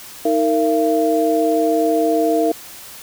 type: tone cluster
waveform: sine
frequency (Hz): 314.4 / 460.1 / 678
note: D#4 / A#4 / E5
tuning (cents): +18 / -23 / +49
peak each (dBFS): -18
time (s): 0.25-2.52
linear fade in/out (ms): 5
effects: white hiss -37 dBFS RMS until 3.02 s